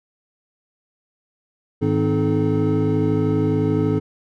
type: tone cluster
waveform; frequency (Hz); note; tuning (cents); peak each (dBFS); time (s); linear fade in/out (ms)
triangle; 104.4 / 157.9 / 258.4 / 310.4 / 430.1; G#2 / D#3 / C4 / D#4 / A4; +10 / +26 / -21 / -4 / -39; -21; 1.81-4; 20
effects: none